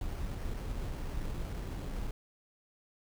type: noise with sample-and-hold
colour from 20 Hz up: brown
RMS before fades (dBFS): -37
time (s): 0.01-2.11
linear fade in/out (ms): 2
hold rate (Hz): 3675
effects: none